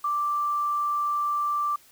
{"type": "tone with quantisation", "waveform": "sine", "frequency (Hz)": 1174.7, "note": "D6", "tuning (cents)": 0, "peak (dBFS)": -23, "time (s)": [0.04, 1.76], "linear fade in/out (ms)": 5, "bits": 8, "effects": ["white hiss -56 dBFS RMS until 1.91 s"]}